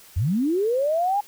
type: linear sweep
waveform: sine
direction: up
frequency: 73.2 to 836 Hz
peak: -19 dBFS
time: 0.16-1.21 s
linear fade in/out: 10 ms
effects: white hiss -49 dBFS RMS until 1.27 s